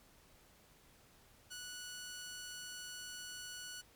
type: tone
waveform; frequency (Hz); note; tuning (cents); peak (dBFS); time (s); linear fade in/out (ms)
10% pulse; 1473; F#6; -8; -37; 1.5-3.82; 20
effects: pink hiss -65 dBFS RMS until 3.95 s + MP3 96 kbps